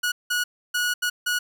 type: tone bursts at uneven times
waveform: sawtooth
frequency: 1459 Hz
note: F#6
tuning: 25 cents flat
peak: -18 dBFS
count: 5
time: 0.03-0.12 / 0.3-0.44 / 0.74-0.94 / 1.02-1.1 / 1.26-1.39 s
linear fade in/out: 10 ms
effects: none